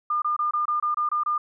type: tone bursts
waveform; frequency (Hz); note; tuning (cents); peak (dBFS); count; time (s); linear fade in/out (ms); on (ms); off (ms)
sine; 1207; D6; +47; -21; 9; 0.1-1.38; 5; 120; 25
effects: none